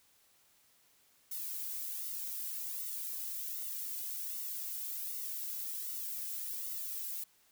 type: noise with flanger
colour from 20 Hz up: violet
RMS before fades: -40 dBFS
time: 1.31-7.24 s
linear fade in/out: 5 ms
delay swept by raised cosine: 1.2 to 2.2 ms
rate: 1.3 Hz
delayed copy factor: -0.9
effects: white hiss -68 dBFS RMS until 7.51 s